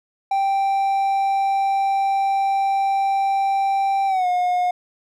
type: tone with pitch glide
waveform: triangle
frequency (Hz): 784 to 718.9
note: G5 to F5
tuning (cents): 0 to +50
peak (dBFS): -15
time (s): 0.31-4.71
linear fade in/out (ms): 5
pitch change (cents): -150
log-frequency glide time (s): 4.07-4.27
effects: none